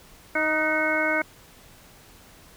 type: harmonic tone with a mistuned harmonic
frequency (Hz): 312.1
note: D#4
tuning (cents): +5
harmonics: 1 / 2 / 3 / 4 / 5 / 6 / 7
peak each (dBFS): -30 / -27 / -33 / -33 / -26 / -36 / -26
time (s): 0.35-1.22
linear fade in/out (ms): 5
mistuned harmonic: 5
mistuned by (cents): -54
effects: pink hiss -51 dBFS RMS until 2.56 s